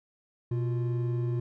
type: tone pair together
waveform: triangle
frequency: 123.46 / 349.2 Hz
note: B2 / F4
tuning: 0 / 0 cents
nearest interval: octave + tritone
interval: 1800 cents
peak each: -25 / -34 dBFS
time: 0.51-1.4 s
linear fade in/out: 5 ms
effects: none